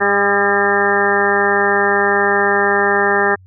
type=harmonic tone with a mistuned harmonic; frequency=201.4 Hz; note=G3; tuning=47 cents sharp; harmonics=1 / 2 / 3 / 4 / 5 / 6 / 7 / 8 / 9; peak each=-26 / -17 / -24 / -19 / -25 / -22 / -26 / -19 / -18 dBFS; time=0-3.36 s; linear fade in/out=20 ms; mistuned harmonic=7; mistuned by=-65 cents; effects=added 93 Hz sine -41 dBFS peak until 3.46 s